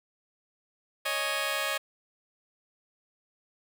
10% pulse chord, C# suspended second, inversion none, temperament just, 554.4 / 623.7 / 831.5 Hz, C#5 / D#5 / G#5, 0 / +4 / +2 cents, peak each -24 / -24 / -30 dBFS, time 1.05-1.78 s, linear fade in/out 10 ms, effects none

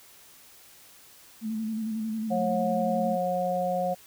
sine tone with vibrato, 220 Hz, A3, in tune, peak -28 dBFS, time 1.41-3.18 s, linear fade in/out 50 ms, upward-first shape square, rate 11 Hz, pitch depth 33 cents each way
harmonic tone, 180.7 Hz, F#3, 41 cents flat, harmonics 1 / 3 / 4, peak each -33 / -28 / -28 dBFS, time 2.3-3.95 s, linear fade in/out 20 ms
effects white hiss -53 dBFS RMS until 4.06 s

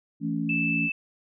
sine chord, A major, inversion second, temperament equal with one note detuned, 164.81 / 220 / 280.6 Hz, E3 / A3 / C#4, 0 / 0 / +21 cents, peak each -30 / -30 / -29 dBFS, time 0.2-0.9 s, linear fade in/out 50 ms
sine tone, 2637 Hz, E7, in tune, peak -25 dBFS, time 0.49-0.92 s, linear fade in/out 5 ms
effects none

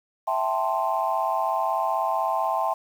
sine chord, A minor seventh, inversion second, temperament equal, 659.3 / 784 / 880 / 1046.5 Hz, E5 / G5 / A5 / C6, 0 / 0 / 0 / 0 cents, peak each -27 dBFS, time 0.27-2.74 s, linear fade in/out 10 ms, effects tanh soft clip ceiling -12 dBFS + 8-bit

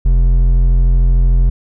triangle tone with hard clipping, 43.43 Hz, F1, 9 cents flat, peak -9 dBFS, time 0.05-1.5 s, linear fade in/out 10 ms, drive 10 dB, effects none

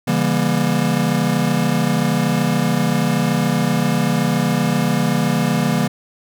square chord, C# diminished seventh, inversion none, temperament just, 138.59 / 166.31 / 199.57 / 239.5 Hz, C#3 / E3 / G3 / Bb3, 0 / +16 / +31 / +47 cents, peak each -23 / -21 / -22 / -21 dBFS, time 0.07-5.88 s, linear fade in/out 10 ms, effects none

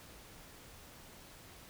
silence, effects pink hiss -55 dBFS RMS until 1.69 s

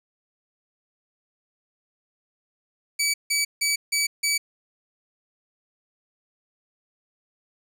15% pulse tone bursts, 2288 Hz, D7, 46 cents flat, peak -14 dBFS, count 5, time 2.99-4.38 s, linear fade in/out 10 ms, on 150 ms, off 160 ms, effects none

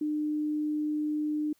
sine tone, 301.8 Hz, D4, 47 cents sharp, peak -27 dBFS, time 0.01-1.53 s, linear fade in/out 5 ms, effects white hiss -69 dBFS RMS until 1.59 s

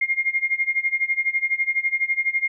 sine tone with tremolo, 2127 Hz, C7, 28 cents sharp, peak -16 dBFS, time 0.01-2.48 s, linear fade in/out 5 ms, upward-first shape sine, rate 12 Hz, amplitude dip 90%, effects none

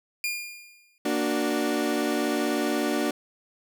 sawtooth tone with exponential decay, 2415 Hz, D7, 48 cents sharp, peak -21 dBFS, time 0.24-0.98 s, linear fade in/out 1 ms, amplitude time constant 160 ms
30% pulse chord, Bb augmented, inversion none, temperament equal, 233.1 / 293.7 / 370 Hz, Bb3 / D4 / F#4, 0 / 0 / 0 cents, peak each -27 / -24 / -27 dBFS, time 1.05-3.11 s, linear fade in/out 5 ms
effects none

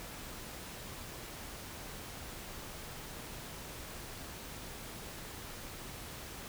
silence, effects pink hiss -46 dBFS RMS until 6.48 s

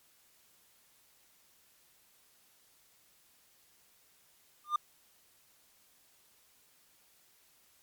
triangle tone with exponential growth, 1200 Hz, D6, 37 cents sharp, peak -21 dBFS, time 4.64-4.76 s, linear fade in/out 5 ms, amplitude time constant 25 ms, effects white hiss -66 dBFS RMS until 7.82 s + MP3 96 kbps

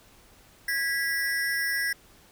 square ring-modulated tone, 1801 Hz, A6, 40 cents sharp, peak -23 dBFS, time 0.68-1.93 s, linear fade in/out 5 ms, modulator 154 Hz, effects pink hiss -56 dBFS RMS until 2.31 s

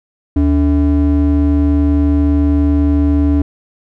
triangle ring-modulated tone, 181.1 Hz, F#3, 37 cents flat, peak -4 dBFS, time 0.36-3.42 s, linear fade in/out 5 ms, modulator 105 Hz, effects none

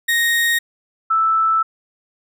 35% pulse / sine tone pair in turn, 1864.7 / 1318.5 Hz, A#6 / E6, 0 / 0 cents, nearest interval tritone, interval 600 cents, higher first, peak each -13 dBFS, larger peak neither, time 0.08-0.59 / 1.1-1.63 s, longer second, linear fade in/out 10 ms, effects none

